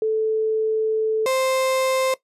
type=tone pair in turn; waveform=sine / 35% pulse; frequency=438.1 / 523.6 Hz; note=A4 / C5; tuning=-7 / +1 cents; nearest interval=minor third; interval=308 cents; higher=second; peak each=-17 dBFS; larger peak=neither; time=0.02-1.26 / 1.26-2.14 s; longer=first; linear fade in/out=2 ms; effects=noise-tail reverb RT60 0.1 s tail -17 dB re dry + resampled to 32000 Hz